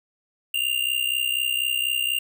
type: tone with amplitude modulation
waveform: square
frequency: 2800 Hz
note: F7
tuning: 4 cents sharp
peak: -19 dBFS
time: 0.54-2.19 s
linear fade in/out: 5 ms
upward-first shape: sine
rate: 64.1 Hz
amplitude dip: 80%
effects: 9-bit